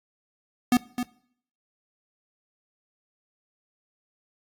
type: tone with echo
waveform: square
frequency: 246.2 Hz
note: B3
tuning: 5 cents flat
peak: -17 dBFS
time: 0.72-0.77 s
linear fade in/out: 2 ms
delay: 260 ms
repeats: 1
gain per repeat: -9 dB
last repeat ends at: 1.03 s
effects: noise-tail reverb RT60 0.6 s tail -20 dB re dry + AAC 64 kbps